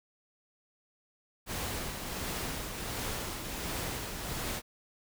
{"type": "noise with tremolo", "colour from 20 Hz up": "pink", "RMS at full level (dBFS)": -35, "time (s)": [1.46, 4.62], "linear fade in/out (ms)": 50, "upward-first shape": "triangle", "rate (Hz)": 1.4, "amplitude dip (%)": 45, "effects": []}